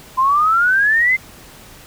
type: exponential sweep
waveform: sine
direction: up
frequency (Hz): 1023 to 2106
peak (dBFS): -11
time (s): 0.17-1.17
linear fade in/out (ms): 20
effects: pink hiss -41 dBFS RMS until 1.86 s